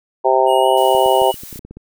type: harmonic tone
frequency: 130.81 Hz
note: C3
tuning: in tune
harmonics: 3 / 4 / 5 / 6 / 7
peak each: -17 / -17 / -17 / -17 / -17 dBFS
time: 0.24-1.32 s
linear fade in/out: 20 ms
type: tone with pitch glide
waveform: square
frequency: 2879 to 2926 Hz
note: F#7 to F#7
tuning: -48 to -20 cents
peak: -26 dBFS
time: 0.46-1.36 s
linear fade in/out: 50 ms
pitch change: +28 cents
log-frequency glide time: 0.61-0.67 s
type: noise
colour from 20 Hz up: blue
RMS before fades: -35 dBFS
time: 0.77-1.59 s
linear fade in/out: 2 ms
type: clicks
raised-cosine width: 3 ms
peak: -22 dBFS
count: 11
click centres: 0.949 / 1.061 / 1.218 / 1.342 / 1.435 / 1.528 / 1.559 / 1.592 / 1.65 / 1.71 / 1.77 s
effects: none